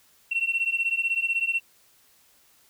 sine beating tone pair, 2711 / 2727 Hz, E7 / F7, +48 / -42 cents, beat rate 16 Hz, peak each -25 dBFS, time 0.31-1.6 s, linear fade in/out 10 ms, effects tanh soft clip ceiling -17 dBFS + white hiss -60 dBFS RMS until 2.69 s

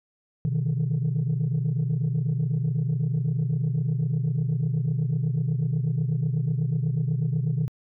sine tone cluster, 125.4 / 153.6 / 161.7 Hz, B2 / D#3 / E3, +27 / -22 / -33 cents, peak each -24 / -24 / -28 dBFS, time 0.45-7.68 s, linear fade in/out 0 ms, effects tanh soft clip ceiling -18 dBFS

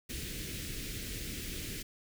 pink band-stop noise, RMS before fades -40 dBFS, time 0.09-1.83 s, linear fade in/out 10 ms, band 410 to 1900 Hz, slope 24 dB/octave, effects none

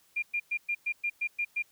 sine tone bursts, 2400 Hz, D7, 37 cents sharp, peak -27 dBFS, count 9, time 0.16-1.625 s, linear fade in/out 10 ms, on 65 ms, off 110 ms, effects white hiss -65 dBFS RMS until 1.71 s

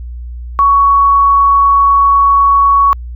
sine tone, 1118 Hz, C#6, 14 cents sharp, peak -5 dBFS, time 0.59-2.93 s, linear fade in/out 0 ms, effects added 60 Hz sine -22 dBFS peak until 3.15 s

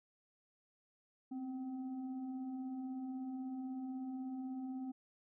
sine tone with frequency modulation, 261.6 Hz, C4, in tune, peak -40 dBFS, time 1.31-4.92 s, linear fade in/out 10 ms, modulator 507 Hz, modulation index 0.36, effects none

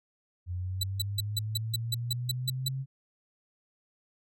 sine linear sweep, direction up, 87.9 to 135.2 Hz, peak -31 dBFS, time 0.46-2.86 s, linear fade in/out 50 ms
sawtooth tone bursts, 3958 Hz, B7, 3 cents sharp, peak -24 dBFS, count 11, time 0.81-2.685 s, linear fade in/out 5 ms, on 25 ms, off 160 ms
effects none

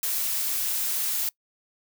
blue noise, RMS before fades -27 dBFS, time 0.03-1.29 s, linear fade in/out 2 ms, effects noise-tail reverb RT60 0.1 s tail -24 dB re dry

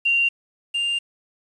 sine / triangle tone pair in turn, 2769 / 2796 Hz, F7 / F7, -15 / +1 cents, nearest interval unison, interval 16 cents, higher second, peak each -16 / -19 dBFS, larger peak first, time 0.05-0.29 / 0.74-0.99 s, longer second, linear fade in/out 10 ms, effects resampled to 24000 Hz + 8-bit

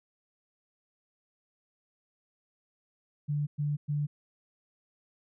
sine tone bursts, 146.83 Hz, D3, in tune, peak -27 dBFS, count 3, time 3.28-4.07 s, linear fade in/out 20 ms, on 190 ms, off 110 ms, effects none

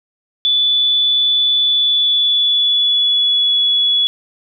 sine tone with pitch glide, 3471 to 3390 Hz, A7 to G#7, -24 to +35 cents, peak -11 dBFS, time 0.45-4.07 s, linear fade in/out 0 ms, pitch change -41 cents, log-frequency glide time 1.58-3.56 s, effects none

